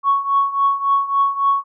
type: tone with tremolo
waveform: sine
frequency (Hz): 1110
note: C#6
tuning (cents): +2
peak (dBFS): -10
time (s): 0.03-1.64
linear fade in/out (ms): 50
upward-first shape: triangle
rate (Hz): 3.6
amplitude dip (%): 85
effects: tanh soft clip ceiling -6 dBFS